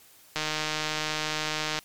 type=click train; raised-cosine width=0.2 ms; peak=-11 dBFS; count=221; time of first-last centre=0.36-1.789 s; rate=154 Hz; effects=white hiss -55 dBFS RMS until 1.84 s + MP3 96 kbps